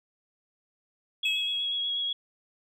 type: tone with vibrato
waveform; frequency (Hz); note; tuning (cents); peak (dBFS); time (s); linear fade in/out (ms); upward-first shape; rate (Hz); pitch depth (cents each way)
sine; 3322; G#7; 0; -27; 1.23-2.13; 5; sine; 8.2; 16
type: tone with exponential decay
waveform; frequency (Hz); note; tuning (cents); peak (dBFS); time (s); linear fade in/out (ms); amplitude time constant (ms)
triangle; 2575; E7; -41; -23; 1.25-1.9; 5; 140
effects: none